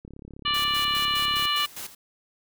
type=click train; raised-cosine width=3 ms; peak=-29 dBFS; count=50; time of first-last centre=0.05-1.454 s; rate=34.9 Hz
type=harmonic tone; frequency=587.3 Hz; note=D5; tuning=in tune; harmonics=2 / 3 / 4 / 5 / 6 / 7; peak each=-27 / -34 / -33 / -25 / -35 / -32 dBFS; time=0.45-1.66 s; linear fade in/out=10 ms
type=noise with tremolo; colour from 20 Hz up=white; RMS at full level=-36 dBFS; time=0.54-1.95 s; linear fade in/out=5 ms; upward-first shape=square; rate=4.9 Hz; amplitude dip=75%
effects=none